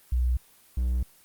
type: tone pair in turn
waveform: sine / triangle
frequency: 61.74 / 61.74 Hz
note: B1 / B1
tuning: 0 / 0 cents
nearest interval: unison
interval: 0 cents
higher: neither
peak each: -21 / -21 dBFS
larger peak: neither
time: 0.12-0.37 / 0.77-1.03 s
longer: second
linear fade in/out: 5 ms
effects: white hiss -57 dBFS RMS until 1.24 s + Opus 24 kbps